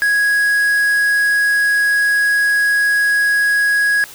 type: tone with quantisation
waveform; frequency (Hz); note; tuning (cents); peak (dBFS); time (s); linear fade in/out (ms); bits
triangle; 1661.2; G#6; 0; -10; 0.02-4.04; 0; 5
effects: white hiss -37 dBFS RMS until 4.14 s